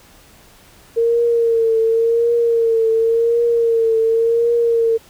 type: tone with vibrato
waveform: sine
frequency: 459.4 Hz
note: A#4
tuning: 25 cents flat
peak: -12 dBFS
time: 0.96-4.98 s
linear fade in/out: 20 ms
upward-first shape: triangle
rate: 0.91 Hz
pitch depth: 48 cents each way
effects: pink hiss -47 dBFS RMS until 5.09 s